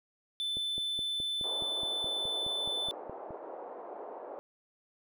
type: tone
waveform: triangle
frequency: 3520 Hz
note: A7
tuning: in tune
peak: -30 dBFS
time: 0.4-2.91 s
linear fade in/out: 0 ms
type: click train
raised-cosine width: 2 ms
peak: -31 dBFS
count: 14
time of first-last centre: 0.57-3.307 s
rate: 4.75 Hz
type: band-pass noise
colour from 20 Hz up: white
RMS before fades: -44 dBFS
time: 1.44-4.39 s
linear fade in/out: 0 ms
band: 370 to 790 Hz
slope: 24 dB/octave
effects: none